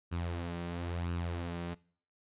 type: tone with flanger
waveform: sawtooth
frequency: 86.1 Hz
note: F2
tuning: 24 cents flat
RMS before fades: -37 dBFS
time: 0.11-1.75 s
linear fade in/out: 20 ms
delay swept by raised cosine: 0.71 to 5.21 ms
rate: 0.99 Hz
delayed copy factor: +0.55
effects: noise-tail reverb RT60 0.5 s tail -22 dB re dry + resampled to 8000 Hz